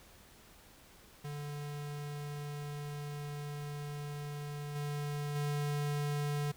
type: tone with level steps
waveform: square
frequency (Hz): 146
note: D3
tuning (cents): -10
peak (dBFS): -40 / -36 / -33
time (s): 1.24-6.52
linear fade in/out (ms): 10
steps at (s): 4.75 / 5.35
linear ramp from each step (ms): 10
effects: pink hiss -59 dBFS RMS until 6.56 s